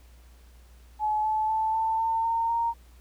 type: tone with pitch steps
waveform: sine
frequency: 854 / 865.9 / 878 / 890.3 / 902.7 / 915.3 / 928.1 Hz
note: G#5 / A5 / A5 / A5 / A5 / A#5 / A#5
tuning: +48 / -28 / -4 / +20 / +44 / -32 / -8 cents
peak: -23 dBFS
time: 0.99-2.74 s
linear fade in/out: 50 ms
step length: 250 ms
effects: added 60 Hz sine -50 dBFS peak until 3 s + pink hiss -61 dBFS RMS until 3 s